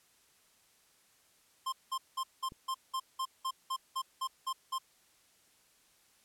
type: tone bursts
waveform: square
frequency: 1053 Hz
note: C6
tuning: 11 cents sharp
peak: -33 dBFS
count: 13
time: 1.66-4.785 s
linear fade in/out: 10 ms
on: 65 ms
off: 190 ms
type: click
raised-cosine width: 3 ms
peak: -37 dBFS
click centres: 2.521 s
effects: white hiss -67 dBFS RMS until 6.24 s + low-pass 12000 Hz 12 dB/octave